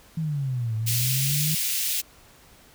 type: exponential two-way sweep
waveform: sine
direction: down then up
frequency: 164.81 to 108.9 to 158.9 Hz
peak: -24 dBFS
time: 0.17-1.55 s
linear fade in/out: 5 ms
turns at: 0.76 s
type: high-pass noise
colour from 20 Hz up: white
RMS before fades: -26 dBFS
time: 0.86-2.02 s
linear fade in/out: 20 ms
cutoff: 2300 Hz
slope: 24 dB/octave
effects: pink hiss -53 dBFS RMS until 2.74 s